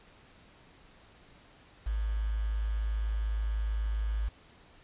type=tone with quantisation; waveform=sine; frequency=53.4 Hz; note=G#1; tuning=49 cents sharp; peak=-28 dBFS; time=1.86-4.29 s; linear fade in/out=10 ms; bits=8; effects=pink hiss -58 dBFS RMS until 4.83 s + resampled to 8000 Hz